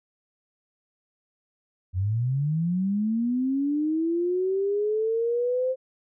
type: linear sweep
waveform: sine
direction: up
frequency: 87.31 to 523.3 Hz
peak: -22 dBFS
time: 1.93-5.76 s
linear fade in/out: 50 ms
effects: none